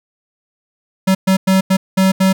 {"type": "tone bursts at uneven times", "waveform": "square", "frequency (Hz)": 190, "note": "F#3", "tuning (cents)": 46, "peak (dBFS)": -10, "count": 6, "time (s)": [[1.07, 1.15], [1.27, 1.37], [1.47, 1.61], [1.7, 1.77], [1.97, 2.12], [2.2, 2.33]], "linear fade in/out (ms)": 10, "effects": []}